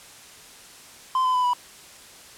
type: tone with pitch steps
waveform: triangle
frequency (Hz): 1034 / 1016.8 / 999.9 / 983.3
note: C6 / C6 / B5 / B5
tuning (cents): -21 / -50 / +21 / -8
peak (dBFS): -17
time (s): 1.15-1.534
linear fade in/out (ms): 2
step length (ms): 96
effects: white hiss -46 dBFS RMS until 2.37 s + low-pass 10000 Hz 12 dB/octave